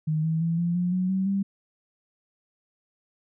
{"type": "tone with pitch steps", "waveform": "sine", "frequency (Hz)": [155.5, 160.8, 166.28, 171.94, 177.8, 183.86, 190.12, 196.6], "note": ["D#3", "E3", "E3", "F3", "F3", "F#3", "F#3", "G3"], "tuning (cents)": [-1, -43, 15, -27, 31, -11, 47, 5], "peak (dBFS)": -22, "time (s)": [0.07, 1.43], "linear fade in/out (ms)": 10, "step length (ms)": 170, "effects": []}